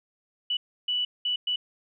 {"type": "tone bursts at uneven times", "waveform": "sine", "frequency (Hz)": 2960, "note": "F#7", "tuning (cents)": 0, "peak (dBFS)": -24, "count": 4, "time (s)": [[0.5, 0.57], [0.88, 1.05], [1.25, 1.36], [1.47, 1.56]], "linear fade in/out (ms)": 5, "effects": []}